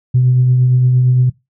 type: tone with tremolo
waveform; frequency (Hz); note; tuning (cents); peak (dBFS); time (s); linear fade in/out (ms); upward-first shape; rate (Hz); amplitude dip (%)
sine; 126.3; B2; +39; -6; 0.14-1.3; 10; triangle; 8.7; 30
effects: noise-tail reverb RT60 0.2 s tail -20 dB re dry + tanh soft clip ceiling -3 dBFS